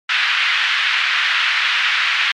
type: band-pass noise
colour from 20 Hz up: pink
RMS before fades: -17 dBFS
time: 0.09-2.32 s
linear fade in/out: 5 ms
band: 1500 to 3400 Hz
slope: 24 dB/octave
effects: MP3 96 kbps